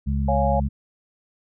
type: harmonic tone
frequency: 69.3 Hz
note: C#2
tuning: in tune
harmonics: 1 / 2 / 3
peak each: -22 / -27 / -27 dBFS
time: 0.06-0.69 s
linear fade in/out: 20 ms
type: chord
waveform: sine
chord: Db major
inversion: none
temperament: equal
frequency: 554.4 / 698.5 / 830.6 Hz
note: Db5 / F5 / Ab5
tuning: 0 / 0 / 0 cents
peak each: -23 / -25 / -24 dBFS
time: 0.28-0.6 s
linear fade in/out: 5 ms
effects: none